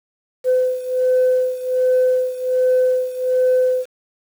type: beating tone pair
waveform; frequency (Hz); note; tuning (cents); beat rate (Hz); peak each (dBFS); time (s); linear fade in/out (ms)
sine; 508 / 509.3; B4 / C5; +49 / -47; 1.3; -15 / -18; 0.44-3.86; 50
effects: tanh soft clip ceiling -9 dBFS + 7-bit

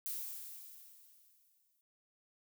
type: noise with exponential decay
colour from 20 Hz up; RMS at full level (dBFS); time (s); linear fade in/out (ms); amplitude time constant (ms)
violet; -39; 0.06-1.81; 0; 380
effects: none

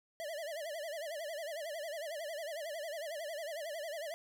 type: tone with vibrato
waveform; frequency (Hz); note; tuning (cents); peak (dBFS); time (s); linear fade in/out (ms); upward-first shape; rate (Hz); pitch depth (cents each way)
square; 622.3; D#5; 0; -40; 0.2-4.14; 0; sine; 11; 150
effects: none

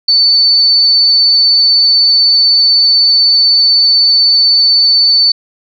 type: tone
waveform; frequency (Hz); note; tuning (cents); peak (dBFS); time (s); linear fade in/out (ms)
sine; 4508; C#8; +28; -5; 0.08-5.32; 5
effects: none

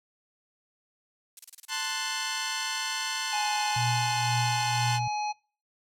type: noise bursts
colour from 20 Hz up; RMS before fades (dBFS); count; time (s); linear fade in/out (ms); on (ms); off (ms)
violet; -37; 11; 1.37-1.912; 2; 22; 30
type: chord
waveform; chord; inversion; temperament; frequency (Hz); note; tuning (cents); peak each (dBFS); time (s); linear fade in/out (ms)
10% pulse; F# diminished; first; equal; 880 / 1046.5 / 1480; A5 / C6 / F#6; 0 / 0 / 0; -25; 1.68-5; 50
type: harmonic tone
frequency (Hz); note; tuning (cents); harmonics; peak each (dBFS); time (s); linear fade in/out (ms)
840; G#5; +19; 1 / 3 / 5 / 7; -28 / -38 / -42 / -45; 3.32-5.33; 20
type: tone with tremolo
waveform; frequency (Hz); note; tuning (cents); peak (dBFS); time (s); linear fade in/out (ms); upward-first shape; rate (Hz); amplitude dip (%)
sine; 120.6; B2; -41; -26; 3.76-5.08; 5; triangle; 2; 70
effects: noise-tail reverb RT60 0.4 s tail -25 dB re dry + low-pass 9000 Hz 12 dB/octave

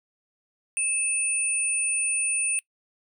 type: tone pair together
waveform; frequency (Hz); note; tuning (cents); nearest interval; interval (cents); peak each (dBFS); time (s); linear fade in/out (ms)
sine; 2612 / 9279; E7 / D9; -17 / -22; octave + minor seventh; 2195; -28 / -25; 0.77-2.59; 0
effects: noise-tail reverb RT60 0.1 s tail -21 dB re dry

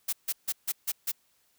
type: noise bursts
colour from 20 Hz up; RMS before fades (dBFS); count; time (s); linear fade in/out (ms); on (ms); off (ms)
blue; -29; 6; 0.08-1.118; 10; 48; 150
effects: white hiss -69 dBFS RMS until 1.58 s

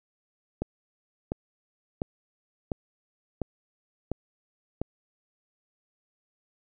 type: click train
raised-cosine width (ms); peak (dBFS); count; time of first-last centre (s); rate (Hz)
2; -15; 7; 0.62-4.816; 1.43
effects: none

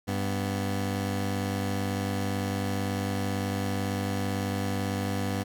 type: tone pair together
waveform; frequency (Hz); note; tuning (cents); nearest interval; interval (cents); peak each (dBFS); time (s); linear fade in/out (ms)
20% pulse; 97.98 / 246.9; G2 / B3; 0 / 0; octave + major third; 1600; -24 / -28; 0.07-5.44; 20
effects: none

